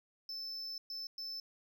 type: tone bursts at uneven times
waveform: triangle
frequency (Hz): 5274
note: E8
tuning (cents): 0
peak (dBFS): -39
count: 3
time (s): 0.29-0.78 / 0.9-1.07 / 1.18-1.4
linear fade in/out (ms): 2
effects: none